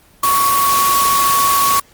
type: tone in noise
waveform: sine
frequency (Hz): 1117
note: C#6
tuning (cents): +13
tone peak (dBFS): -12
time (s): 0.23-1.8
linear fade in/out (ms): 5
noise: white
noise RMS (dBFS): -18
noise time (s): 0.23-1.8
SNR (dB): +3
effects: pink hiss -49 dBFS RMS until 1.93 s + Opus 24 kbps